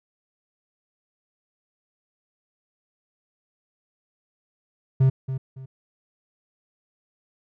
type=tone with echo; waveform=triangle; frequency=132 Hz; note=C3; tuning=16 cents sharp; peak=-12 dBFS; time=5-5.1 s; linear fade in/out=10 ms; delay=280 ms; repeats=2; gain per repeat=-11 dB; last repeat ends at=5.66 s; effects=none